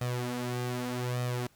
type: tone with flanger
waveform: sawtooth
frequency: 123.47 Hz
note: B2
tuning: in tune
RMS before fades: -33 dBFS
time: 0.01-1.47 s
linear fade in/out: 5 ms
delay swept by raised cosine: 1.6 to 5.6 ms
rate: 0.83 Hz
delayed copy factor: +0.7
effects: pink hiss -64 dBFS RMS until 1.55 s